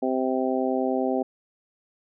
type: harmonic tone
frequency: 130 Hz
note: C3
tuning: 11 cents flat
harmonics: 2 / 3 / 4 / 5 / 6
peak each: -26 / -28 / -29 / -30 / -31 dBFS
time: 0.02-1.23 s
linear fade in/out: 10 ms
effects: none